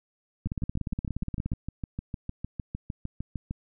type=two click trains; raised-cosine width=5 ms; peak=-20 / -18 dBFS; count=21 / 19; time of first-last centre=0.47-3.51 / 0.46-1.519 s; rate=6.58 / 17 Hz; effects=none